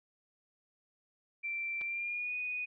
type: tone with pitch glide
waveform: sine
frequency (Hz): 2349 to 2479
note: D7 to D#7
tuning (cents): 0 to -7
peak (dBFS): -34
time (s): 1.43-2.66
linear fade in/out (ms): 20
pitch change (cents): +93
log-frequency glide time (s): 1.84-2.35
type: clicks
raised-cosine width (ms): 0.3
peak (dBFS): -34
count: 2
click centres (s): 1.811 / 1.817
effects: none